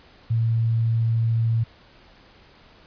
sine tone, 114.2 Hz, A#2, 35 cents flat, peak -18 dBFS, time 0.3-1.64 s, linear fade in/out 10 ms, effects pink hiss -52 dBFS RMS until 2.86 s + resampled to 11025 Hz

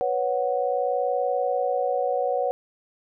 sine chord, B suspended second, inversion none, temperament equal, 493.9 / 554.4 / 740 Hz, B4 / C#5 / F#5, 0 / 0 / 0 cents, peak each -26 dBFS, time 0.01-2.51 s, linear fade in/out 0 ms, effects none

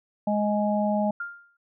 harmonic tone, 208.6 Hz, G#3, 8 cents sharp, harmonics 1 / 3 / 4, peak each -24 / -26 / -29 dBFS, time 0.27-1.11 s, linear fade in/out 5 ms
sine tone with exponential decay, 1400 Hz, F6, 4 cents sharp, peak -27 dBFS, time 1.2-1.57 s, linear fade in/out 5 ms, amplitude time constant 79 ms
effects none

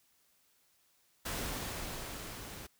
pink noise with level ramp, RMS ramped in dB -37 to -47 dBFS, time 1.25-2.67 s, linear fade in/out 10 ms, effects white hiss -71 dBFS RMS until 2.79 s

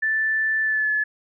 sine tone with pitch glide, 1760 to 1717.8 Hz, A6 to A6, 0 to -42 cents, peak -19 dBFS, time 0.02-1.04 s, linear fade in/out 10 ms, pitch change -42 cents, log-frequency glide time 0.62-0.91 s, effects none

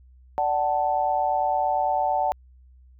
sine chord, D major, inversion none, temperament equal with one note detuned, 587.3 / 751.2 / 880 Hz, D5 / F#5 / A5, 0 / +26 / 0 cents, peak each -28 / -23 / -25 dBFS, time 0.38-2.32 s, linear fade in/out 0 ms, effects added 63 Hz sine -49 dBFS peak until 2.99 s

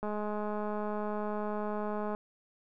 click train, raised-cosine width 1 ms, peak -23 dBFS, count 446, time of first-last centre 0.03-2.149 s, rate 210 Hz, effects none

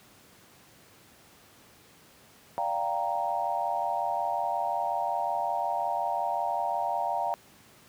sine chord, G minor seventh, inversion second, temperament equal, 587.3 / 698.5 / 784 / 932.3 Hz, D5 / F5 / G5 / Bb5, 0 / 0 / 0 / 0 cents, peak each -36 / -31 / -32 / -31 dBFS, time 2.58-7.34 s, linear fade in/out 0 ms, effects pink hiss -56 dBFS RMS until 7.88 s + high-pass 100 Hz 12 dB/octave

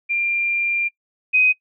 sine tone pair in turn, 2386 / 2511 Hz, D7 / D#7, +27 / +15 cents, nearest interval minor second, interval 88 cents, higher second, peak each -18 / -12 dBFS, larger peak second, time 0.09-0.89 / 1.33-1.53 s, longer first, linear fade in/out 20 ms, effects noise-tail reverb RT60 0.1 s tail -22 dB re dry

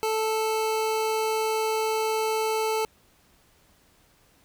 25% pulse tone, 439 Hz, A4, 4 cents flat, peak -20 dBFS, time 0.03-2.85 s, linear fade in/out 0 ms, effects pink hiss -61 dBFS RMS until 4.44 s

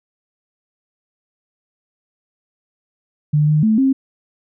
sine tone with pitch steps, 149.6 / 152.3 / 218.4 / 267.4 Hz, D3 / D#3 / A3 / C4, +32 / -37 / -13 / +38 cents, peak -11 dBFS, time 3.33-3.93 s, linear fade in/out 10 ms, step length 150 ms, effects none

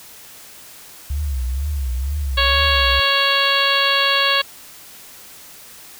sine tone with vibrato, 67.9 Hz, C#2, 35 cents flat, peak -19 dBFS, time 1.1-3 s, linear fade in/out 5 ms, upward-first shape triangle, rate 2.1 Hz, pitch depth 190 cents each way
harmonic tone, 554.4 Hz, C#5, in tune, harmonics 1 / 2 / 3 / 4 / 5 / 6 / 7 / 8, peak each -25 / -21 / -21 / -26 / -21 / -21 / -24 / -24 dBFS, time 2.37-4.42 s, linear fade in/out 10 ms
effects white hiss -41 dBFS RMS until 5.99 s

